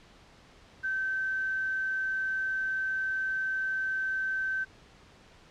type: tone with quantisation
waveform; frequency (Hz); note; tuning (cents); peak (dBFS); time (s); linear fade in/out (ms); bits
sine; 1545; G6; -26; -28; 0.83-4.65; 20; 9
effects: pink hiss -56 dBFS RMS until 5.5 s + low-pass 5000 Hz 12 dB/octave